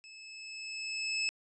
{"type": "tone with level ramp", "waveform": "25% pulse", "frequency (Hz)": 2604, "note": "E7", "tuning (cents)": -22, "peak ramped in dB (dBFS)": [-46, -25], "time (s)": [0.04, 1.29], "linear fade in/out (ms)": 0, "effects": ["resampled to 24000 Hz"]}